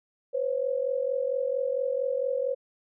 sine tone pair together, 501 / 545.4 Hz, B4 / C#5, +25 / -28 cents, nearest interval minor second, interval 147 cents, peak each -28 dBFS, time 0.33-2.55 s, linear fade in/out 20 ms, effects none

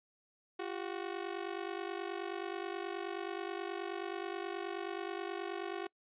sawtooth ring-modulated tone, 370 Hz, F#4, in tune, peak -31 dBFS, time 0.59-5.87 s, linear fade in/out 5 ms, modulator 24.7 Hz, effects noise-tail reverb RT60 0.1 s tail -25 dB re dry + resampled to 8000 Hz

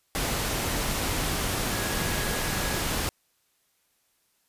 sine tone in noise, 1661.2 Hz, G#6, in tune, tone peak -38 dBFS, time 1.73-2.81 s, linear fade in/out 0 ms, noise pink, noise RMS -28 dBFS, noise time 0.15-3.09 s, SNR -13 dB, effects white hiss -70 dBFS RMS until 4.48 s + resampled to 32000 Hz

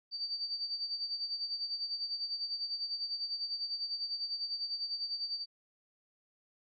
sine tone with tremolo, 4622 Hz, D8, 28 cents flat, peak -32 dBFS, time 0.11-5.46 s, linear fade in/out 50 ms, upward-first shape sine, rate 10 Hz, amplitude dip 65%, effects none

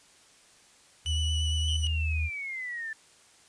sine tone with pitch glide, 79 to 77.78 Hz, D#2 to D#2, +27 to 0 cents, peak -26 dBFS, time 1.05-2.3 s, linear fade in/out 50 ms, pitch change -27 cents, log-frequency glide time 2-2.13 s
40% pulse tone with vibrato, 2960 Hz, F#7, in tune, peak -30 dBFS, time 1.06-1.87 s, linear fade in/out 0 ms, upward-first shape sine, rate 8.7 Hz, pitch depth 16 cents each way
sine exponential sweep, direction down, 3136 to 1752 Hz, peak -33 dBFS, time 1.68-2.93 s, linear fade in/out 2 ms
effects white hiss -58 dBFS RMS until 3.48 s + resampled to 22050 Hz

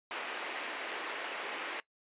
white band-pass noise, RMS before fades -40 dBFS, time 0.11-1.8 s, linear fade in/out 0 ms, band 310 to 2800 Hz, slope 24 dB/octave, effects noise-tail reverb RT60 0.1 s tail -20 dB re dry + resampled to 8000 Hz

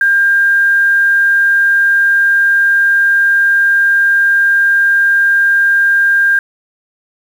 sine tone with quantisation, 1600 Hz, G6, 35 cents sharp, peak -7 dBFS, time 0.01-6.39 s, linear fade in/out 2 ms, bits 6, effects none

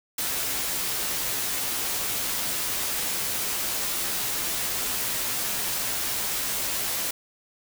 white noise with comb filter, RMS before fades -28 dBFS, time 0.18-7.11 s, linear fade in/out 5 ms, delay 13 ms, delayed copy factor -0.5, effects none

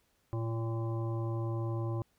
harmonic tone with a mistuned harmonic, 113.8 Hz, A#2, 41 cents flat, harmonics 1 / 3 / 5 / 7 / 9 / 10, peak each -32 / -39 / -45 / -49 / -47 / -58 dBFS, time 0.33-2.02 s, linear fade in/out 0 ms, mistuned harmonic 1, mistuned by +19 cents, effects pink hiss -73 dBFS RMS until 2.18 s

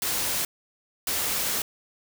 white noise bursts at uneven times, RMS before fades -27 dBFS, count 2, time 0.02-0.45 / 1.07-1.62 s, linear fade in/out 2 ms, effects none

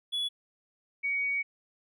triangle / sine tone pair in turn, 3400 / 2248 Hz, G#7 / C#7, +40 / +24 cents, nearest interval perfect fifth, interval 716 cents, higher first, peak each -27 dBFS, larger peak neither, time 0.12-0.29 / 1.03-1.43 s, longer second, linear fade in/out 20 ms, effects none

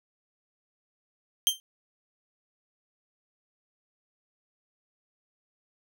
sawtooth tone with exponential decay, 3147 Hz, G7, 6 cents sharp, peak -13 dBFS, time 1.47-1.6 s, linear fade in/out 0 ms, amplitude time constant 27 ms, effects none

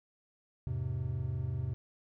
triangle chord, E augmented, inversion none, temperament just, 82.41 / 103.01 / 128.76 Hz, E2 / G#2 / B#2, 0 / -14 / -27 cents, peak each -37 / -36 / -33 dBFS, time 0.67-1.74 s, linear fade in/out 0 ms, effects none

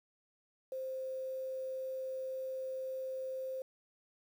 sine tone with quantisation, 523.3 Hz, C5, in tune, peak -37 dBFS, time 0.72-3.62 s, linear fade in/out 2 ms, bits 10, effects none

